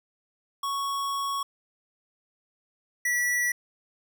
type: tone pair in turn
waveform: square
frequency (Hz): 1110 / 1949.4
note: C#6 / B6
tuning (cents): +2 / -23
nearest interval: minor seventh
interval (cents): 975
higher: second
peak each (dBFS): -28 / -24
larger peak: second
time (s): 0.63-1.43 / 3.05-3.52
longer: first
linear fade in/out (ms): 5
effects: none